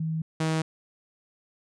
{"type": "tone pair in turn", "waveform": ["sine", "sawtooth"], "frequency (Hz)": [160, 159.23], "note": ["D#3", "D#3"], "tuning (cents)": [49, 40], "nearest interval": "unison", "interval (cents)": 9, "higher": "first", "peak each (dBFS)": [-26, -20], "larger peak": "second", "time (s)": [[0, 0.22], [0.4, 0.62]], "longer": "neither", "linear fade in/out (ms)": 5, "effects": ["resampled to 22050 Hz"]}